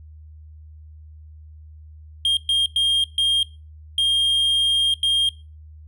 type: tone bursts at uneven times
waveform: triangle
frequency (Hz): 3219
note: G7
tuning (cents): +45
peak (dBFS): -14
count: 6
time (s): 2.25-2.37 / 2.49-2.66 / 2.76-3.04 / 3.18-3.43 / 3.98-4.94 / 5.03-5.29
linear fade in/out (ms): 2
effects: noise-tail reverb RT60 0.3 s tail -21 dB re dry + added 77 Hz sine -40 dBFS peak until 5.87 s